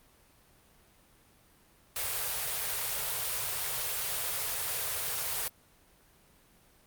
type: band-stop noise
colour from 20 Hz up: white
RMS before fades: -33 dBFS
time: 1.96-5.48 s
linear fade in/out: 2 ms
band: 160 to 390 Hz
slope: 96 dB/octave
effects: pink hiss -62 dBFS RMS until 6.86 s + Opus 32 kbps